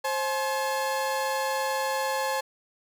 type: tone pair together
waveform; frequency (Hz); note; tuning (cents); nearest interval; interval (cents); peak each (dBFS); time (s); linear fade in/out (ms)
30% pulse; 531.2 / 854; C5 / G#5; +26 / +48; minor sixth; 822; -26; 0.04-2.41; 10
effects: none